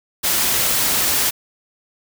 white noise, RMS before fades -18 dBFS, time 0.23-1.31 s, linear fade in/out 20 ms, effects none

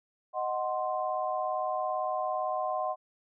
sine chord, C diminished, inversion first, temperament equal, 622.3 / 740 / 1046.5 Hz, Eb5 / Gb5 / C6, 0 / 0 / 0 cents, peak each -33 / -32 / -34 dBFS, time 0.33-2.96 s, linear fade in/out 50 ms, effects none

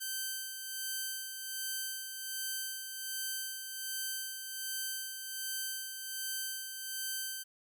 5% pulse tone with tremolo, 1550 Hz, G6, 20 cents flat, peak -24 dBFS, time 0-7.44 s, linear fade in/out 20 ms, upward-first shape sine, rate 1.3 Hz, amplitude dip 50%, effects none

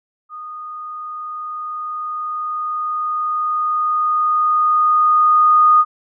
sine tone with level ramp, 1233 Hz, D#6, 16 cents flat, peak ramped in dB -29 to -7 dBFS, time 0.29-5.85 s, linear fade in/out 50 ms, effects none

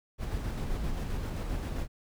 brown noise with tremolo, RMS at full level -32 dBFS, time 0.18-1.88 s, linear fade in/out 50 ms, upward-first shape square, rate 7.6 Hz, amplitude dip 25%, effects none

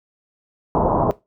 white low-pass noise, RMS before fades -18 dBFS, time 0.75-1.11 s, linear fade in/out 0 ms, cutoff 1000 Hz, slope 48 dB/octave, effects noise-tail reverb RT60 0.2 s tail -17 dB re dry

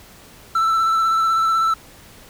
triangle tone with vibrato, 1328 Hz, E6, 12 cents sharp, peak -13 dBFS, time 0.55-1.74 s, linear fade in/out 5 ms, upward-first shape square, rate 16 Hz, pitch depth 15 cents each way, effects pink hiss -45 dBFS RMS until 2.29 s

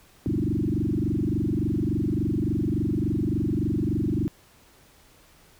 sine tone with frequency modulation, 207.7 Hz, G#3, in tune, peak -22 dBFS, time 0.26-4.28 s, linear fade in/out 0 ms, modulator 23.5 Hz, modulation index 5.6, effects pink hiss -56 dBFS RMS until 5.59 s

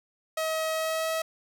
sawtooth tone with pitch glide, 637 to 644 Hz, D#5 to E5, +41 to -41 cents, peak -23 dBFS, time 0.37-1.22 s, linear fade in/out 5 ms, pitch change +18 cents, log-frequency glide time 0.72-1.1 s, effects none

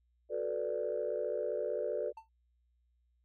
sine chord, B minor seventh, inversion second, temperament equal with one note detuned, 370 / 440 / 495.3 / 587.3 Hz, F#4 / A4 / B4 / D5, 0 / 0 / +5 / 0 cents, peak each -41 / -37 / -37 / -36 dBFS, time 0.29-2.13 s, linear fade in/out 50 ms
triangle tone with exponential decay, 892 Hz, A5, 23 cents sharp, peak -40 dBFS, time 2.17-2.29 s, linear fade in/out 5 ms, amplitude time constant 24 ms
effects tanh soft clip ceiling -24 dBFS + added 60 Hz sine -70 dBFS peak until 3.24 s

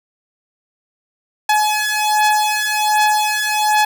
sawtooth beating tone pair, 848 / 849.3 Hz, G#5 / G#5, +36 / +39 cents, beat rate 1.3 Hz, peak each -13 dBFS, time 1.49-3.85 s, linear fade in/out 5 ms, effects none

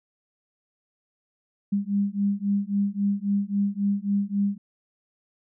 sine beating tone pair, 199.1 / 202.8 Hz, G3 / G#3, +27 / -41 cents, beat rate 3.7 Hz, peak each -25 dBFS, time 1.72-4.58 s, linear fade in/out 10 ms, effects none

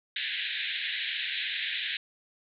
white band-pass noise, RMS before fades -33 dBFS, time 0.16-1.97 s, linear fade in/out 2 ms, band 1600 to 3900 Hz, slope 96 dB/octave, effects none

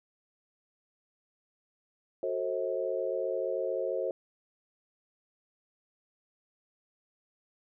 sine chord, F# diminished seventh, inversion none, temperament just, 370 / 444 / 532.8 / 639.4 Hz, F#4 / A4 / C5 / Eb5, 0 / +16 / +31 / +47 cents, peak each -36 / -36 / -32 / -37 dBFS, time 2.23-4.11 s, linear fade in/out 2 ms, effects none

